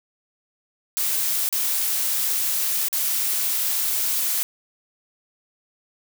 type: noise with dropouts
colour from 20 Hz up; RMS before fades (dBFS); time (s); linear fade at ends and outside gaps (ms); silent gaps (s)
blue; -23; 0.97-4.43; 0; 1.49-1.526 / 2.885-2.928
effects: none